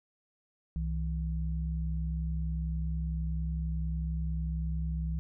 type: tone pair together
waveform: sine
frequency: 64.4 / 162.28 Hz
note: C2 / E3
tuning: -27 / -27 cents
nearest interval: octave + major third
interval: 1600 cents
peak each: -31 / -35 dBFS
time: 0.76-5.19 s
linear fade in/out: 0 ms
effects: none